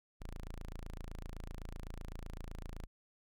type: tone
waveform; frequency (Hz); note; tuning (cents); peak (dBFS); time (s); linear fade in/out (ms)
sawtooth; 27.87; A0; +23; -39; 0.2-2.87; 20
effects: none